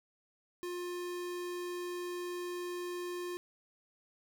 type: tone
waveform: square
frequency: 354.4 Hz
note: F4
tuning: 25 cents sharp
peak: -38 dBFS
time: 0.63-3.37 s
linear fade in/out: 0 ms
effects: none